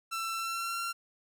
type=tone with pitch glide; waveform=sawtooth; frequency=1339 to 1370.3 Hz; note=E6 to F6; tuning=+27 to -33 cents; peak=-29 dBFS; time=0.11-0.93 s; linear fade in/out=20 ms; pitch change=+40 cents; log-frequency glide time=0.34-0.8 s; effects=none